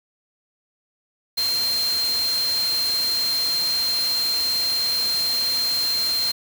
sine tone in noise, 4174 Hz, C8, 5 cents flat, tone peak -20 dBFS, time 1.37-6.32 s, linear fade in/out 10 ms, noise white, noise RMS -30 dBFS, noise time 1.37-6.32 s, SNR +7 dB, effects none

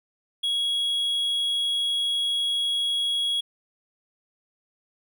triangle tone, 3324 Hz, G#7, 1 cent sharp, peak -21 dBFS, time 0.43-3.41 s, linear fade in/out 10 ms, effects none

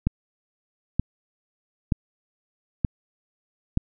click train, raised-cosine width 5 ms, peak -8 dBFS, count 5, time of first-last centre 0.07-3.774 s, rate 1.08 Hz, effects none

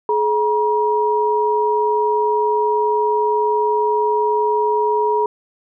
sine tone pair together, 424.2 / 954.5 Hz, G#4 / A#5, +37 / +41 cents, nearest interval octave + major second, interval 1404 cents, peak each -17 dBFS, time 0.09-5.26 s, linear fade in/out 2 ms, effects none

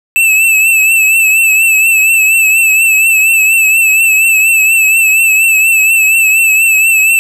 square tone with vibrato, 2631 Hz, E7, 4 cents flat, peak -6 dBFS, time 0.16-7.19 s, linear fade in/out 0 ms, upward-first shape triangle, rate 4.2 Hz, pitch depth 57 cents each way, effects none

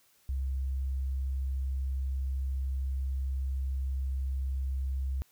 sine tone, 66.5 Hz, C2, 29 cents sharp, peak -29 dBFS, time 0.29-5.22 s, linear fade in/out 0 ms, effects white hiss -66 dBFS RMS until 5.31 s

